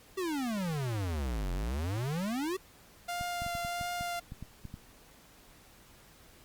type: exponential two-way sweep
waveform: square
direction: down then up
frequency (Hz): 392.4 to 42.91 to 392.4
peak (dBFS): -32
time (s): 0.17-2.57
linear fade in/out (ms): 10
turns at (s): 1.52
type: tone with vibrato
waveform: sawtooth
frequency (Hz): 698.5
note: F5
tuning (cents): 0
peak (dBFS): -30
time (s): 3.08-4.2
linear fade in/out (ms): 10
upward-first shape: triangle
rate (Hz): 1.5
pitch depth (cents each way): 18
type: clicks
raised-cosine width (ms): 5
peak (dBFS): -29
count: 11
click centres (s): 3.211 / 3.42 / 3.464 / 3.552 / 3.649 / 3.812 / 4.01 / 4.321 / 4.426 / 4.653 / 4.741
effects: pink hiss -58 dBFS RMS until 6.44 s + Opus 48 kbps